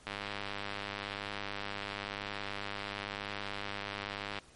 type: click train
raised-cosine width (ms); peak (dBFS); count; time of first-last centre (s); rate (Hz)
0.3; -21; 437; 0.07-4.387; 101
effects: pink hiss -59 dBFS RMS until 4.55 s + MP3 48 kbps